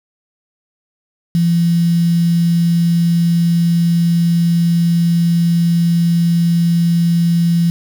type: tone with quantisation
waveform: sine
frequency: 170 Hz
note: F3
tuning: 46 cents flat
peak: -10 dBFS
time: 1.35-7.7 s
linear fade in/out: 0 ms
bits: 5
effects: none